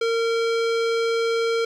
square tone with low-pass filter, 459 Hz, A#4, 27 cents flat, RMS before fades -22 dBFS, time 0.01-1.65 s, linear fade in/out 5 ms, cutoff 4600 Hz, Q 1.1, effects 9-bit

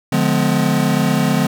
square chord, D diminished seventh, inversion none, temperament just, 146.83 / 176.2 / 211.4 / 253.7 Hz, D3 / F3 / Ab3 / Cb4, 0 / +16 / +31 / +47 cents, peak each -20 dBFS, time 0.12-1.47 s, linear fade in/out 5 ms, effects none

